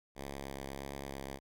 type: tone with vibrato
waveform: 5% pulse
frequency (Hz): 68.7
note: C#2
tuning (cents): -15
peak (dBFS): -30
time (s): 0.15-1.4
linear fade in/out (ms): 50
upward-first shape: triangle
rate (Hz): 1.6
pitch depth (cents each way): 21
effects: none